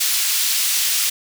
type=high-pass noise; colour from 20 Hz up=pink; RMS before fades=-19 dBFS; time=0-1.1 s; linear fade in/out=10 ms; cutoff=3400 Hz; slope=12 dB/octave; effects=none